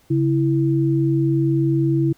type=tone pair together; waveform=sine; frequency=138.59 / 329.6 Hz; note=C#3 / E4; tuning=0 / 0 cents; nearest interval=octave + minor third; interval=1500 cents; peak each=-18 dBFS; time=0.1-2.13 s; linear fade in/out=10 ms; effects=pink hiss -57 dBFS RMS until 2.17 s